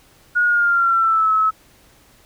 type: tone with pitch glide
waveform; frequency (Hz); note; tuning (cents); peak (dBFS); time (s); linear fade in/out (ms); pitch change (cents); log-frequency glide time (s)
sine; 1444 to 1293.9; F#6 to E6; -43 to -33; -13; 0.35-1.51; 20; -190; 0.45-1.31
effects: pink hiss -52 dBFS RMS until 2.25 s